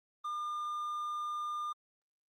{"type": "tone", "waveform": "triangle", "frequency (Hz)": 1205, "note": "D6", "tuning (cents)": 44, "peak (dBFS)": -33, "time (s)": [0.24, 1.73], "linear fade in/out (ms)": 10, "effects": ["Opus 24 kbps"]}